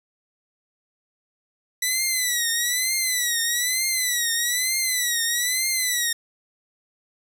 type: tone with vibrato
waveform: 10% pulse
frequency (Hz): 1972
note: B6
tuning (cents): -3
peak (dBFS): -12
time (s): 1.82-6.13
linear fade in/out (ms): 5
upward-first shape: triangle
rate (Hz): 1.1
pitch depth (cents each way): 130
effects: none